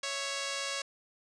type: tone pair together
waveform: 5% pulse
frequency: 554.4 / 661.3 Hz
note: C#5 / E5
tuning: 0 / +5 cents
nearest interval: minor third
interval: 305 cents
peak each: -22 / -31 dBFS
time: 0.03-0.82 s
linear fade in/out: 5 ms
effects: resampled to 22050 Hz